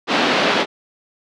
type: band-pass noise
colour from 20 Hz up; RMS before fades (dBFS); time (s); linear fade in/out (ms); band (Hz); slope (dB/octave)
pink; -17; 0.07-0.66; 50; 230 to 4200; 24
effects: none